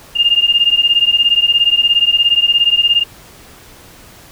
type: beating tone pair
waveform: sine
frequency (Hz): 2810 / 2827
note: F7 / F7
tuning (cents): +10 / +20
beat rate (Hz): 17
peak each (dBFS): -12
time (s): 0.15-3.04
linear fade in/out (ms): 20
effects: pink hiss -40 dBFS RMS until 4.31 s